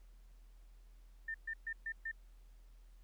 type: tone bursts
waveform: sine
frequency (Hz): 1800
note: A6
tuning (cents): +39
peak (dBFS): -38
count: 5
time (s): 1.28-2.115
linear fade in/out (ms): 5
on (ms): 63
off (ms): 130
effects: added 41 Hz sine -56 dBFS peak until 3.03 s + pink hiss -75 dBFS RMS until 3.03 s